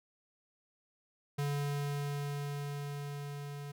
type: tone with level ramp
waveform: square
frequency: 143.5 Hz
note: D3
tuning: 40 cents flat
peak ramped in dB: -32 to -42 dBFS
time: 1.38-3.72 s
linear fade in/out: 10 ms
effects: none